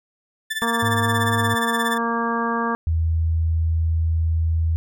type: tone with tremolo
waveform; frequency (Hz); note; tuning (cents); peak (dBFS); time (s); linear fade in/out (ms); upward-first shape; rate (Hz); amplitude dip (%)
30% pulse; 1760; A6; 0; -19; 0.5-1.98; 10; sine; 17; 80
type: harmonic tone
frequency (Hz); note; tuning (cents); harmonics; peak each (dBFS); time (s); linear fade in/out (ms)
232.1; A#3; -7; 1 / 2 / 3 / 4 / 5 / 6 / 7; -25 / -28 / -32 / -27 / -25 / -38 / -29; 0.62-2.75; 0
type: tone with vibrato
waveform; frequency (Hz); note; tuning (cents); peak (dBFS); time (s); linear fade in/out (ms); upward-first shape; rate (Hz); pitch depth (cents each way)
triangle; 105.6; G#2; +29; -20; 0.82-1.55; 10; square; 4.3; 21
type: tone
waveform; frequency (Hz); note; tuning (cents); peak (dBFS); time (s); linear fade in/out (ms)
sine; 81.4; E2; -21; -17; 2.87-4.76; 0
effects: none